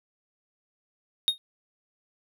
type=tone with exponential decay; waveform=triangle; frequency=3715 Hz; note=A#7; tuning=7 cents flat; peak=-14 dBFS; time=1.28-1.38 s; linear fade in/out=0 ms; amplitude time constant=21 ms; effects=none